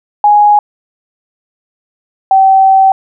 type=tone pair in turn; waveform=sine; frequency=830.6 / 770.2 Hz; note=G#5 / G5; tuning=0 / -31 cents; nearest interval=minor second; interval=131 cents; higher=first; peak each=-3 dBFS; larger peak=neither; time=0.24-0.59 / 2.31-2.92 s; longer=second; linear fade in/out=2 ms; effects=none